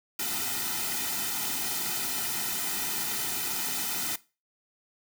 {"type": "noise with comb filter", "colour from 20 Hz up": "white", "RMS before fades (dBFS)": -31, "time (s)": [0.19, 4.16], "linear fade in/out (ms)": 5, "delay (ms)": 1.8, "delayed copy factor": -1, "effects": ["noise-tail reverb RT60 0.3 s tail -19 dB re dry"]}